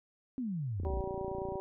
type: exponential sweep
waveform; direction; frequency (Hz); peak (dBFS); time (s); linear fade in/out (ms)
sine; down; 270.4 to 53.8; -33; 0.38-1.01; 0
type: click train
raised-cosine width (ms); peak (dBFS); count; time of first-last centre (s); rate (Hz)
3; -29; 23; 0.8-1.556; 29.1
type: harmonic tone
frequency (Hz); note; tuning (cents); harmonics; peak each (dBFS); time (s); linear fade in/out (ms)
191.9; G3; -37; 2 / 3 / 4 / 5; -38 / -42 / -44 / -46; 0.85-1.6; 0
effects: none